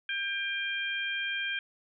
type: harmonic tone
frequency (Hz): 797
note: G5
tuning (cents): +28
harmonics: 2 / 3 / 4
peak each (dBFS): -33 / -35 / -36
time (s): 0.09-1.59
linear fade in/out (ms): 2
effects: none